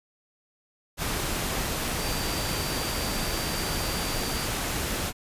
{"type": "tone in noise", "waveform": "sine", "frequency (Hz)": 4681, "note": "D8", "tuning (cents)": -7, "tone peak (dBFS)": -37, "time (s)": [1.97, 4.5], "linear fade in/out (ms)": 50, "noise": "pink", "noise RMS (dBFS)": -29, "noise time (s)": [0.97, 5.13], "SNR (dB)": -11, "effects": ["resampled to 32000 Hz"]}